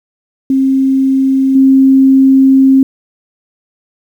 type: tone with level steps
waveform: sine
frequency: 267.2 Hz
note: C4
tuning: 36 cents sharp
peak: -7 / -3 dBFS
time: 0.5-2.83 s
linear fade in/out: 2 ms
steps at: 1.55 s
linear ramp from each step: 5 ms
effects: 7-bit